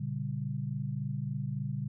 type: chord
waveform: sine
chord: G diminished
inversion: first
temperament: just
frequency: 117.6 / 141.12 / 196 Hz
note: Bb2 / Db3 / G3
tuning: +16 / +31 / 0 cents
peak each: -37 / -34 / -39 dBFS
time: 0-1.88 s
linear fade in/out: 10 ms
effects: none